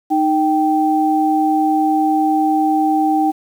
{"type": "tone pair together", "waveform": "sine", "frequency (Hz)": [310, 780], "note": ["D#4", "G5"], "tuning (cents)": [-6, -9], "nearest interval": "octave + major third", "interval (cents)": 1597, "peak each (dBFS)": -15, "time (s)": [0.1, 3.32], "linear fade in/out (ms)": 20, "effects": ["7-bit"]}